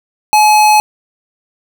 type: tone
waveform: square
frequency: 850 Hz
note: G#5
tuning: 40 cents sharp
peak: -6 dBFS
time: 0.33-0.8 s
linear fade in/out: 0 ms
effects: none